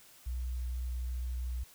sine tone, 61.74 Hz, B1, in tune, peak -33 dBFS, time 0.26-1.64 s, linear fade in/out 10 ms, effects white hiss -58 dBFS RMS until 1.74 s

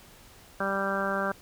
harmonic tone, 196 Hz, G3, in tune, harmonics 1 / 2 / 3 / 4 / 5 / 6 / 7 / 8, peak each -34 / -36 / -32 / -37 / -38 / -35 / -34 / -33 dBFS, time 0.6-1.32 s, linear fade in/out 5 ms, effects pink hiss -53 dBFS RMS until 1.41 s

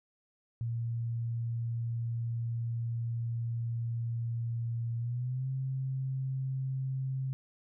sine tone with pitch glide, 116.54 to 132.33 Hz, A#2 to C3, 0 to +20 cents, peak -31 dBFS, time 0.61-7.33 s, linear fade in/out 0 ms, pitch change +220 cents, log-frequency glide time 4.98-5.48 s, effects none

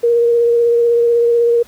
sine tone with vibrato, 470.7 Hz, A#4, 17 cents sharp, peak -9 dBFS, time 0.03-1.63 s, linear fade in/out 10 ms, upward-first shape sine, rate 16 Hz, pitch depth 15 cents each way, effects pink hiss -45 dBFS RMS until 1.67 s + high-pass 60 Hz 12 dB/octave

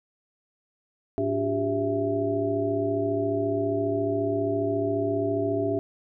sine tone cluster, 108.6 / 289.4 / 362.7 / 397.3 / 663 Hz, A2 / D4 / F#4 / G4 / E5, -22 / -25 / -34 / +23 / +10 cents, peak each -33 / -29 / -34 / -27 / -29 dBFS, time 1.18-5.79 s, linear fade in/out 0 ms, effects none

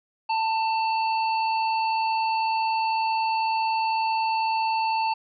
harmonic tone, 891 Hz, A5, 22 cents sharp, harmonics 1 / 3 / 5, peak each -22 / -32 / -36 dBFS, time 0.29-5.14 s, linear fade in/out 10 ms, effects none

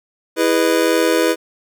square chord, E major seventh, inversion none, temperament just, 329.6 / 412 / 494.4 / 618.1 Hz, E4 / G#4 / B4 / D#5, 0 / -14 / +2 / -12 cents, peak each -18 / -21 / -18 / -24 dBFS, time 0.36-1.36 s, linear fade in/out 50 ms, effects none

